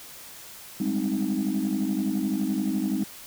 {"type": "chord", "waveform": "sine", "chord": "Ab major seventh", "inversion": "third", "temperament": "equal", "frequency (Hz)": [196, 207.7, 261.6, 311.1], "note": ["G3", "Ab3", "C4", "Eb4"], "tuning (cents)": [0, 0, 0, 0], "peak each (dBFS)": -28, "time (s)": [0.8, 3.04], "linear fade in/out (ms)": 5, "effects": ["tanh soft clip ceiling -18 dBFS", "white hiss -44 dBFS RMS until 3.26 s"]}